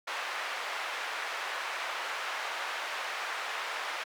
white band-pass noise, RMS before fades -36 dBFS, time 0.07-4.04 s, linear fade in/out 10 ms, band 670 to 2000 Hz, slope 12 dB/octave, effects high-pass 400 Hz 12 dB/octave

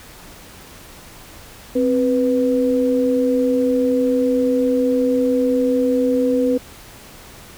sine tone pair together, 261.6 / 493.9 Hz, C4 / B4, 0 / 0 cents, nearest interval major seventh, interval 1100 cents, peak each -17 dBFS, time 1.75-6.58 s, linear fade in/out 10 ms, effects pink hiss -41 dBFS RMS until 7.57 s

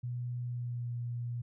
sine tone with pitch glide, 122.3 to 119.99 Hz, B2 to B2, -16 to -50 cents, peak -34 dBFS, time 0.03-1.42 s, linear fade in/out 10 ms, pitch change -34 cents, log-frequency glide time 0.42-0.93 s, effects none

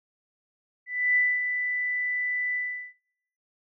sine tone with ADSR envelope, 1987 Hz, B6, 10 cents sharp, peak -18 dBFS, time 0.86-2.94 s, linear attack 300 ms, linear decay 240 ms, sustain -7 dB, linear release 390 ms, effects noise-tail reverb RT60 0.7 s tail -20 dB re dry

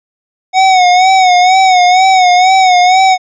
square tone with vibrato, 740 Hz, F#5, in tune, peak -5 dBFS, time 0.53-3.18 s, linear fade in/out 50 ms, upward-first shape sine, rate 2.1 Hz, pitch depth 60 cents each way, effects resampled to 16000 Hz

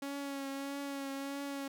sawtooth tone with vibrato, 277.4 Hz, C#4, 1 cent sharp, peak -34 dBFS, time 0.02-1.68 s, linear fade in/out 5 ms, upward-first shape triangle, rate 1.6 Hz, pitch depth 30 cents each way, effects none

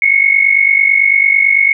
sine tone pair together, 2167 / 2216 Hz, C#7 / C#7, -40 / -1 cents, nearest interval unison, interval 39 cents, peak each -10 dBFS, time 0.02-1.73 s, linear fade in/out 2 ms, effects none

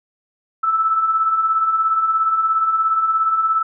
sine beating tone pair, 1300 / 1317 Hz, E6 / E6, -24 / -2 cents, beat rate 17 Hz, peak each -24 / -15 dBFS, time 0.63-3.63 s, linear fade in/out 10 ms, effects none

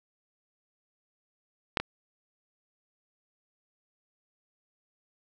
clicks, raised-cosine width 0.3 ms, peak -7 / -15 dBFS, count 2, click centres 1.772 / 1.8 s, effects none

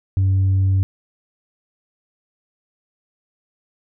sine tone with tanh clipping, 95.7 Hz, G2, 41 cents flat, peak -14 dBFS, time 0.17-0.83 s, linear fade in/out 0 ms, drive 1 dB, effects none

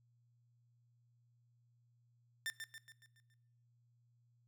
sawtooth tone with echo, 1791 Hz, A6, 30 cents sharp, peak -34 dBFS, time 2.46-2.5 s, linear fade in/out 0 ms, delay 140 ms, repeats 6, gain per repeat -6 dB, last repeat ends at 3.34 s, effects noise-tail reverb RT60 0.9 s tail -20 dB re dry + added 119 Hz sine -70 dBFS peak until 4.47 s

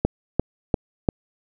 click train, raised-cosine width 2 ms, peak -4 dBFS, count 4, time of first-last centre 0.05-1.088 s, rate 2.89 Hz, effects none

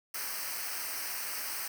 white noise with comb filter, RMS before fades -37 dBFS, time 0.14-1.68 s, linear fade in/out 5 ms, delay 0.28 ms, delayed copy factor -0.8, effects none

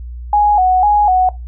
sine tone with vibrato, 784 Hz, G5, in tune, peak -8 dBFS, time 0.33-1.29 s, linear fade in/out 2 ms, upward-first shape square, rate 2 Hz, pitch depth 100 cents each way, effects noise-tail reverb RT60 0.2 s tail -19 dB re dry + added 60 Hz sine -25 dBFS peak until 1.47 s

